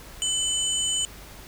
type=tone cluster; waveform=sine; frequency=3016 / 7000 / 8340 Hz; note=F#7 / A8 / C9; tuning=+32 / -10 / -7 cents; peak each=-26 / -27 / -30 dBFS; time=0.22-1.05 s; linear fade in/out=0 ms; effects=added 50 Hz sine -47 dBFS peak until 1.47 s + pink hiss -45 dBFS RMS until 1.47 s